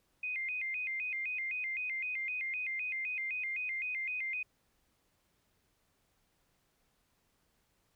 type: tone with vibrato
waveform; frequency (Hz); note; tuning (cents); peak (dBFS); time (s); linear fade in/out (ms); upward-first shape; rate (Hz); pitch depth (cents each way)
sine; 2290; D7; -44; -34; 0.23-4.43; 5; square; 3.9; 150
effects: pink hiss -75 dBFS RMS until 7.95 s